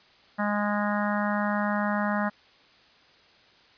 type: harmonic tone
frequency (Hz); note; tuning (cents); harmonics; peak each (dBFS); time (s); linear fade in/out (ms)
206.9; G#3; -6; 1 / 3 / 4 / 5 / 6 / 7 / 8 / 9; -27 / -32 / -33 / -34 / -35 / -35 / -36 / -37; 0.38-2.3; 20
effects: white hiss -57 dBFS RMS until 3.77 s + resampled to 11025 Hz